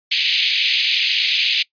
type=band-pass noise; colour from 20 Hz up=pink; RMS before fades=-18 dBFS; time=0.11-1.63 s; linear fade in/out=10 ms; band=2300 to 4600 Hz; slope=48 dB/octave; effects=noise-tail reverb RT60 0.1 s tail -23 dB re dry + resampled to 11025 Hz